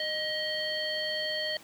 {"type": "harmonic tone with a mistuned harmonic", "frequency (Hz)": 631, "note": "D#5", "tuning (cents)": 24, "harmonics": [1, 3, 5, 7], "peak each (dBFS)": [-35, -35, -35, -35], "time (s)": [0, 1.57], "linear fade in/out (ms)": 2, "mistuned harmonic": 1, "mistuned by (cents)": -42, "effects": ["pink hiss -52 dBFS RMS until 1.63 s", "high-pass 150 Hz 12 dB/octave"]}